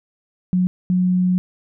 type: tone bursts at uneven times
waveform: sine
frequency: 182 Hz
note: F#3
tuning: 28 cents flat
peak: -14 dBFS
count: 2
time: 0.53-0.67 / 0.9-1.38 s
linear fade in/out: 0 ms
effects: none